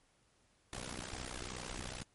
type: noise with amplitude modulation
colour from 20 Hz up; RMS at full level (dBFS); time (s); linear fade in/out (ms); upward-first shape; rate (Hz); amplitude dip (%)
pink; -40; 0.73-2.03; 0; sine; 62.3; 95
effects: pink hiss -72 dBFS RMS until 2.14 s + MP3 48 kbps